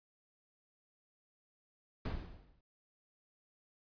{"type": "noise with exponential decay", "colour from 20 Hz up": "brown", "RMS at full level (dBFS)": -33, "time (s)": [2.05, 2.61], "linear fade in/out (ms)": 5, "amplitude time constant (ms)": 120, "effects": ["resampled to 11025 Hz"]}